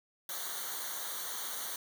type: noise with comb filter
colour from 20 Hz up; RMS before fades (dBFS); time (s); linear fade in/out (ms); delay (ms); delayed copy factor
white; -39; 0.29-1.76; 2; 0.39; -0.95
effects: none